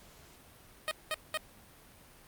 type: tone bursts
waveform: 10% pulse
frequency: 622.3 Hz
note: D#5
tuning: in tune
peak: -23 dBFS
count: 3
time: 0.88-1.373 s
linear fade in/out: 0 ms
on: 31 ms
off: 200 ms
effects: pink hiss -57 dBFS RMS until 2.27 s + Opus 48 kbps